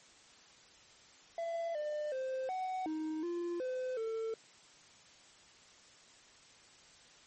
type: tone with pitch steps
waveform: triangle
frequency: 671 / 600 / 522 / 747 / 313 / 346.2 / 511 / 447.5 Hz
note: E5 / D5 / C5 / F#5 / D#4 / F4 / C5 / A4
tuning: +31 / +37 / -4 / +16 / +10 / -15 / -41 / +29 cents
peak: -33 dBFS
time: 1.38-4.34 s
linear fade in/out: 2 ms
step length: 370 ms
effects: white hiss -60 dBFS RMS until 7.26 s + MP3 32 kbps